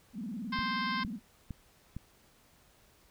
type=tone with vibrato; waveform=sine; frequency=216.8 Hz; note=A3; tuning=25 cents flat; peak=-36 dBFS; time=0.13-1.2 s; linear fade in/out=50 ms; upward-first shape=square; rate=19 Hz; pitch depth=200 cents each way
type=harmonic tone; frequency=523.3 Hz; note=C5; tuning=in tune; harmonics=2 / 3 / 4 / 5 / 6 / 7 / 8 / 9 / 10; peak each=-34 / -38 / -39 / -49 / -44 / -46 / -48 / -47 / -47 dBFS; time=0.52-1.04 s; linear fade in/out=10 ms
type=click train; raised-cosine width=5 ms; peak=-27 dBFS; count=4; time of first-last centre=0.59-1.966 s; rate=2.18 Hz
effects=pink hiss -64 dBFS RMS until 3.1 s